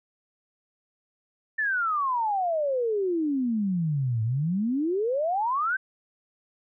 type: exponential two-way sweep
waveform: sine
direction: down then up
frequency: 1800 to 107.8 to 1586 Hz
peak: -23 dBFS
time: 1.58-5.77 s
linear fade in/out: 10 ms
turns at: 4.23 s
effects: none